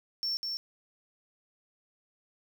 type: tone with echo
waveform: triangle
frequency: 5430 Hz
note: F8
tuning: 50 cents flat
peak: -28 dBFS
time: 0.23-0.37 s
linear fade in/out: 0 ms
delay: 200 ms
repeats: 1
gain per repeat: -3 dB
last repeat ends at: 0.57 s
effects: 11-bit